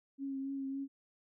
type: tone with vibrato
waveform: sine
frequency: 272.2 Hz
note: C#4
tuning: 31 cents flat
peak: -36 dBFS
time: 0.18-0.88 s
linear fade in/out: 50 ms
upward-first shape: triangle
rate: 3.6 Hz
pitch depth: 25 cents each way
effects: none